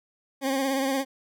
20% pulse tone with vibrato, 269.6 Hz, C#4, 48 cents flat, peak -19 dBFS, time 0.41-1.05 s, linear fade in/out 50 ms, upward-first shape triangle, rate 17 Hz, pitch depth 53 cents each way, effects none

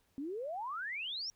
sine exponential sweep, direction up, 261.6 to 5740 Hz, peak -37 dBFS, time 0.18-1.3 s, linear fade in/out 0 ms, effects pink hiss -74 dBFS RMS until 1.35 s

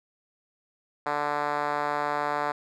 5% pulse tone with band-pass filter, 146.83 Hz, D3, in tune, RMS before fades -28 dBFS, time 1.06-2.52 s, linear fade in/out 5 ms, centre 860 Hz, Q 1.1, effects none

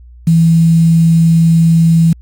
sine tone with quantisation, 164.81 Hz, E3, in tune, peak -5 dBFS, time 0.27-2.13 s, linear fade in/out 5 ms, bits 5, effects added 60 Hz sine -34 dBFS peak until 2.21 s + AAC 64 kbps

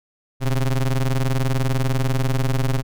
square ring-modulated tone, 67.2 Hz, C2, 47 cents sharp, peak -15 dBFS, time 0.4-2.83 s, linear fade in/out 50 ms, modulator 57.1 Hz, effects none

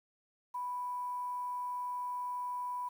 sine tone with quantisation, 987.8 Hz, B5, in tune, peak -35 dBFS, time 0.54-2.89 s, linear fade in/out 10 ms, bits 10, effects none

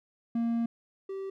triangle tone pair in turn, 232.3 / 387.6 Hz, A#3 / G4, -6 / -20 cents, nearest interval major sixth, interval 886 cents, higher second, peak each -24 / -32 dBFS, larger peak first, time 0.35-0.66 / 1.09-1.3 s, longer first, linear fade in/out 5 ms, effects none

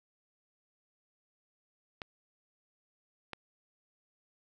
clicks, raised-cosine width 0.3 ms, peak -23 dBFS, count 2, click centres 2.018 / 3.333 s, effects none

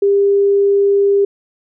sine tone, 400 Hz, G4, 35 cents sharp, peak -9 dBFS, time 0.02-1.25 s, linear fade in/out 5 ms, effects none

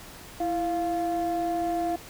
sine tone pair together, 332.7 / 698.5 Hz, E4 / F5, +16 / 0 cents, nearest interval octave + minor second, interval 1284 cents, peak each -27 / -25 dBFS, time 0.4-1.96 s, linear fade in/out 5 ms, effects tanh soft clip ceiling -21 dBFS + pink hiss -45 dBFS RMS until 2.09 s

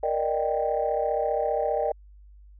sine chord, Eb major seventh, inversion second, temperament equal, 466.2 / 587.3 / 622.3 / 784 Hz, Bb4 / D5 / Eb5 / G5, 0 / 0 / 0 / 0 cents, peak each -28 dBFS, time 0.03-1.92 s, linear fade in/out 5 ms, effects tanh soft clip ceiling -14 dBFS + added 50 Hz sine -47 dBFS peak until 2.59 s

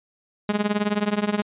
sawtooth tone with tremolo, 207.7 Hz, G#3, in tune, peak -13 dBFS, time 0.49-1.42 s, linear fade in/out 0 ms, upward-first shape triangle, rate 19 Hz, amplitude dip 95%, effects resampled to 8000 Hz

